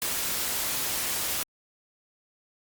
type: noise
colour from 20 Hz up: white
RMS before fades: -29 dBFS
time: 0.02-1.43 s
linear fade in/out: 0 ms
effects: Opus 48 kbps